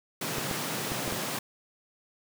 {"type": "high-pass noise", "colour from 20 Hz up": "pink", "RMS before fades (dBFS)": -33, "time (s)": [0.21, 1.39], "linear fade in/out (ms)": 5, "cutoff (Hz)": 120, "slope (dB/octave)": 48}
{"type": "clicks", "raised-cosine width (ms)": 2, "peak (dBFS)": -21, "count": 5, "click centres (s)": [0.383, 0.512, 0.919, 1.078, 1.124]}
{"effects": []}